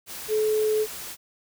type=tone in noise; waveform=sine; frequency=430.8 Hz; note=A4; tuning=37 cents flat; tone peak=-20 dBFS; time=0.28-0.87 s; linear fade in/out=50 ms; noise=white; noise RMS=-37 dBFS; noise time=0.06-1.17 s; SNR=+14 dB; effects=none